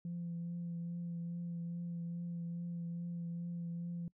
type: tone with vibrato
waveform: sine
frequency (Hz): 171.2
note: F3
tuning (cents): -34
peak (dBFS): -37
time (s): 0.05-4.08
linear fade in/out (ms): 2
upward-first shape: triangle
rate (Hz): 2.4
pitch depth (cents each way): 20
effects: noise-tail reverb RT60 0.1 s tail -24 dB re dry + tanh soft clip ceiling -35 dBFS